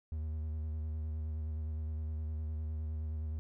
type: tone with vibrato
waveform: triangle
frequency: 77.7 Hz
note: D#2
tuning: 2 cents flat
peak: -33 dBFS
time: 0.12-3.39 s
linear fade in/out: 0 ms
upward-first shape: square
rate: 9.7 Hz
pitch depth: 26 cents each way
effects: none